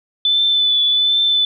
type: tone with vibrato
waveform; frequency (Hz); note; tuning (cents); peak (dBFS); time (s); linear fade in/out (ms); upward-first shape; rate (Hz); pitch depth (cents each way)
sine; 3500; A7; -10; -12; 0.25-1.45; 2; triangle; 1.3; 27
effects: none